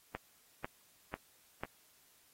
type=click train; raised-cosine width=0.5 ms; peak=-23 dBFS; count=4; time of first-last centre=0.15-1.635 s; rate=2.02 Hz; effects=white hiss -67 dBFS RMS until 2.33 s + AAC 48 kbps